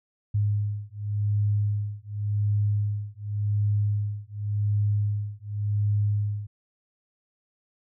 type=beating tone pair; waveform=sine; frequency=103.1 / 103.99 Hz; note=G#2 / G#2; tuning=-12 / +3 cents; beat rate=0.89 Hz; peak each=-26 dBFS; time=0.34-6.47 s; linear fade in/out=10 ms; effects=none